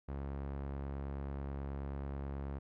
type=tone with low-pass filter; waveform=sawtooth; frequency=69.3 Hz; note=C#2; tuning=in tune; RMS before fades=-41 dBFS; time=0.08-2.59 s; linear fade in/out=10 ms; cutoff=1300 Hz; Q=0.68; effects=none

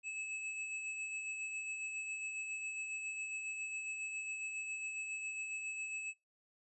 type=tone with tremolo; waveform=square; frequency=2599 Hz; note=E7; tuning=25 cents flat; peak=-39 dBFS; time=0.03-6.14 s; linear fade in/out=50 ms; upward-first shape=sine; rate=7.3 Hz; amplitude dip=35%; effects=noise-tail reverb RT60 0.2 s tail -20 dB re dry + resampled to 24000 Hz

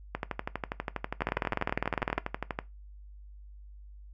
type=two click trains; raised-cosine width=0.5 ms; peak=-12 / -16 dBFS; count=20 / 31; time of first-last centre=1.22-2.18 / 0.15-2.589 s; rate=19.8 / 12.3 Hz; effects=noise-tail reverb RT60 0.2 s tail -18 dB re dry + added 50 Hz sine -46 dBFS peak until 4.13 s

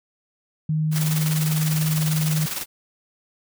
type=tone; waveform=sine; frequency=155.56 Hz; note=D#3; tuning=in tune; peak=-19 dBFS; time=0.69-2.46 s; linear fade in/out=5 ms
type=noise with tremolo; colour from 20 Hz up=white; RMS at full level=-27 dBFS; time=0.91-2.66 s; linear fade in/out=50 ms; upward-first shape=square; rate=20 Hz; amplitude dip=50%
effects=none

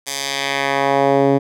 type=tone with band-pass filter sweep; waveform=10% pulse; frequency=138.59 Hz; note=C#3; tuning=in tune; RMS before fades=-17 dBFS; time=0.06-1.39 s; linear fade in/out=20 ms; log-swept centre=7700 to 290 Hz; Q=0.93; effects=none

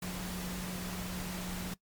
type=tone in noise; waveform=sine; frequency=181.3 Hz; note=F#3; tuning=35 cents flat; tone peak=-38 dBFS; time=0.02-1.74 s; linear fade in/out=5 ms; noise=pink; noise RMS=-41 dBFS; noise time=0.02-1.74 s; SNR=0 dB; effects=noise-tail reverb RT60 0.1 s tail -19 dB re dry + MP3 96 kbps

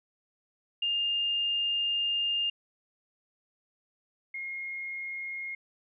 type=tone pair in turn; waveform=sine; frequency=2814 / 2145 Hz; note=F7 / C7; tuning=+12 / +42 cents; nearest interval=perfect fourth; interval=470 cents; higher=first; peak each=-26 / -34 dBFS; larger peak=first; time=0.82-2.5 / 4.34-5.55 s; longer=first; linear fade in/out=5 ms; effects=none

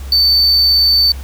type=tone; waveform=triangle; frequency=4541 Hz; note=C#8; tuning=41 cents sharp; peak=-7 dBFS; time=0.12-1.12 s; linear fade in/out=2 ms; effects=added 67 Hz sine -24 dBFS peak until 1.23 s + pink hiss -38 dBFS RMS until 1.23 s

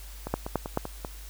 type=two click trains; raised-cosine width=1 ms; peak=-19 / -11 dBFS; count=5 / 3; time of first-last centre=0.27-1.048 / 0.34-0.774 s; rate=5.14 / 4.61 Hz; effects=added 50 Hz sine -41 dBFS peak until 1.29 s + white hiss -49 dBFS RMS until 1.29 s

